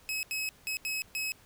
sawtooth tone bursts at uneven times, 2563 Hz, E7, 49 cents flat, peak -28 dBFS, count 5, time 0.09-0.23 / 0.31-0.49 / 0.67-0.77 / 0.85-1.02 / 1.15-1.32 s, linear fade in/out 0 ms, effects pink hiss -59 dBFS RMS until 1.45 s

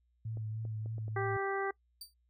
sine tone with vibrato, 110 Hz, A2, in tune, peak -36 dBFS, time 0.25-1.37 s, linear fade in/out 5 ms, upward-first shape triangle, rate 3.3 Hz, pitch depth 34 cents each way
clicks, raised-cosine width 2 ms, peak -36 dBFS, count 5, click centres 0.372 / 0.652 / 0.86 / 0.982 / 1.081 s
harmonic tone, 392 Hz, G4, in tune, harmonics 1 / 2 / 3 / 4 / 5, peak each -35 / -38 / -40 / -41 / -42 dBFS, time 1.16-1.71 s, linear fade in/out 5 ms
sawtooth tone with exponential decay, 4638 Hz, D8, 22 cents flat, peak -38 dBFS, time 2.01-2.14 s, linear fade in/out 5 ms, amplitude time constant 27 ms
effects noise-tail reverb RT60 0.1 s tail -22 dB re dry + added 60 Hz sine -70 dBFS peak until 2.29 s

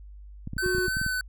clicks, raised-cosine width 5 ms, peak -21 dBFS, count 10, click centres 0.474 / 0.534 / 0.567 / 0.662 / 0.749 / 0.783 / 0.882 / 0.969 / 1.015 / 1.064 s
square tone with vibrato, 1520 Hz, F#6, 46 cents sharp, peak -27 dBFS, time 0.58-1.21 s, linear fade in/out 2 ms, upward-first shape sine, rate 3 Hz, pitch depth 17 cents each way
triangle tone, 365.5 Hz, F#4, 21 cents flat, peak -24 dBFS, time 0.62-0.88 s, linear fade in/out 20 ms
effects added 50 Hz sine -42 dBFS peak until 1.28 s

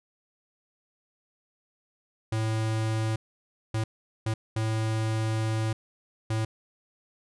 square tone bursts at uneven times, 110.5 Hz, A2, 8 cents sharp, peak -26 dBFS, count 5, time 2.32-3.16 / 3.74-3.84 / 4.26-4.34 / 4.56-5.73 / 6.3-6.45 s, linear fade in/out 5 ms, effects resampled to 24000 Hz

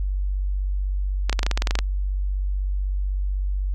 clicks, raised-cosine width 0.2 ms, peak -6 dBFS, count 12, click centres 1.296 / 1.328 / 1.392 / 1.431 / 1.465 / 1.513 / 1.575 / 1.621 / 1.672 / 1.709 / 1.754 / 1.789 s, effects added 48 Hz sine -21 dBFS peak until 3.74 s

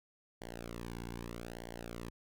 sawtooth tone with flanger, 58.27 Hz, A#1, in tune, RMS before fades -45 dBFS, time 0.41-2.1 s, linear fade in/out 5 ms, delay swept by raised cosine 0.78 to 1.63 ms, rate 0.8 Hz, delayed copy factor -0.95, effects none

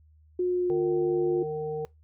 sine tone with pitch glide, 360.5 to 355.3 Hz, F#4 to F4, -45 to +30 cents, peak -23 dBFS, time 0.39-1.43 s, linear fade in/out 5 ms, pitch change -25 cents, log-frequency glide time 0.5-0.81 s
harmonic tone, 153 Hz, D#3, 29 cents flat, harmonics 1 / 3 / 5, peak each -38 / -29 / -40 dBFS, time 0.7-1.85 s, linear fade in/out 0 ms
effects noise-tail reverb RT60 0.2 s tail -22 dB re dry + added 77 Hz sine -55 dBFS peak until 2.03 s

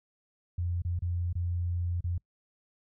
sine tone with dropouts, 87.31 Hz, F2, in tune, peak -28 dBFS, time 0.58-2.18 s, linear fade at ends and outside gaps 5 ms, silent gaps 0.82-0.849 / 0.991-1.021 / 1.329-1.353 / 2.007-2.041 s, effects noise-tail reverb RT60 0.1 s tail -25 dB re dry

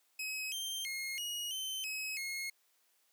sawtooth tone with pitch steps, 2551 / 3155 / 2148 / 2890 / 3079 / 2556 / 2159 Hz, D#7 / G7 / C7 / F#7 / G7 / D#7 / C#7, +43 / +10 / +45 / -41 / -32 / +46 / -46 cents, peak -34 dBFS, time 0.19-2.5 s, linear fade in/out 5 ms, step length 330 ms, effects white hiss -73 dBFS RMS until 3.12 s + high-pass 400 Hz 12 dB/octave

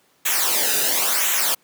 white noise with flanger, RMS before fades -20 dBFS, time 0.25-1.55 s, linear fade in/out 10 ms, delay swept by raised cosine 0.2 to 0.93 ms, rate 0.96 Hz, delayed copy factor -0.75, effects pink hiss -60 dBFS RMS until 1.63 s + high-pass 200 Hz 12 dB/octave

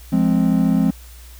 triangle chord, F minor, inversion none, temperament just, 174.61 / 209.5 / 261.9 Hz, F3 / Ab3 / C4, 0 / +15 / +2 cents, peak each -16 dBFS, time 0.12-0.91 s, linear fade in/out 10 ms, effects added 60 Hz sine -38 dBFS peak until 1.39 s + white hiss -46 dBFS RMS until 1.39 s

